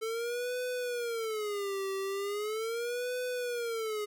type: tone with vibrato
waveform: square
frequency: 440 Hz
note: A4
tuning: in tune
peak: -33 dBFS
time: 0.01-4.06 s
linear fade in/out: 20 ms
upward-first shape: sine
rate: 0.39 Hz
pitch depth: 220 cents each way
effects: none